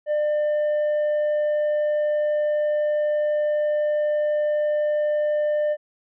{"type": "tone with tanh clipping", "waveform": "triangle", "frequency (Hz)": 599, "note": "D5", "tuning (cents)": 34, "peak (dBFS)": -20, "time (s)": [0.06, 5.77], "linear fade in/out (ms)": 50, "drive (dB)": 8, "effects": []}